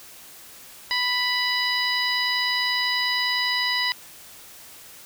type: harmonic tone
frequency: 989 Hz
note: B5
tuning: 2 cents sharp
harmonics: 1 / 2 / 3 / 4 / 5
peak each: -30 / -25 / -30 / -28 / -27 dBFS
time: 0.91-3.92 s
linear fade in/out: 0 ms
effects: white hiss -45 dBFS RMS until 5.05 s